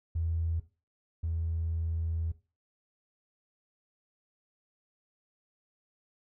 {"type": "tone pair in turn", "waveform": "triangle", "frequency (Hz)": [82.41, 81.84], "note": ["E2", "E2"], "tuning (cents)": [0, -12], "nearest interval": "unison", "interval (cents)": 12, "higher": "first", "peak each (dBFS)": [-24, -26], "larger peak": "first", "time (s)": [[0.15, 0.6], [1.23, 2.32]], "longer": "second", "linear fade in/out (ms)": 10, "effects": ["noise-tail reverb RT60 0.3 s tail -18 dB re dry", "tanh soft clip ceiling -26 dBFS"]}